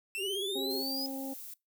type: linear sweep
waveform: 45% pulse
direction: up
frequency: 2637 to 5060 Hz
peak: -34 dBFS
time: 0.15-1.06 s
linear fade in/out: 0 ms
type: tone with vibrato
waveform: sine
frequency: 392 Hz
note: G4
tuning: in tune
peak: -35 dBFS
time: 0.17-0.84 s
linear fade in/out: 50 ms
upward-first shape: sine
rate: 16 Hz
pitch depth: 76 cents each way
type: harmonic tone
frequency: 269.1 Hz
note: C4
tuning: 49 cents sharp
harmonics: 1 / 2 / 3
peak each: -37 / -43 / -47 dBFS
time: 0.55-1.34 s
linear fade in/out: 10 ms
type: noise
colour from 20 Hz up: violet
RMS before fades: -45 dBFS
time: 0.7-1.54 s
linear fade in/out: 5 ms
effects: noise-tail reverb RT60 0.2 s tail -23 dB re dry